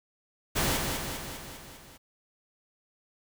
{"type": "noise with echo", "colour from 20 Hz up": "pink", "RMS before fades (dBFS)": -27, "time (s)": [0.55, 0.78], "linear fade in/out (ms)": 20, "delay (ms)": 200, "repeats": 6, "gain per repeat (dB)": -4, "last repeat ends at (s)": 1.98, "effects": []}